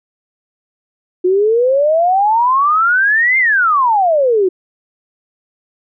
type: exponential two-way sweep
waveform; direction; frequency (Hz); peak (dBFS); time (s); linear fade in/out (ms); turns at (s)
sine; up then down; 356.1 to 2128 to 356.1; -9; 1.24-4.49; 10; 3.38
effects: none